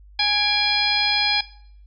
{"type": "harmonic tone with a mistuned harmonic", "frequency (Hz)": 830.6, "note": "G#5", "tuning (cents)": 0, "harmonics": [1, 2, 3, 4, 5, 6], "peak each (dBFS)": [-26, -29, -23, -24, -23, -23], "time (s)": [0.19, 1.41], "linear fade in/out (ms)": 5, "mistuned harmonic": 3, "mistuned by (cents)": -82, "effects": ["noise-tail reverb RT60 0.6 s tail -18 dB re dry", "added 50 Hz sine -44 dBFS peak until 1.86 s"]}